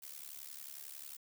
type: noise with amplitude modulation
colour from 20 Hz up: blue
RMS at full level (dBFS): -45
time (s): 0.02-1.17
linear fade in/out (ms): 10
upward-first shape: sine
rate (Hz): 71.1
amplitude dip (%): 90
effects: none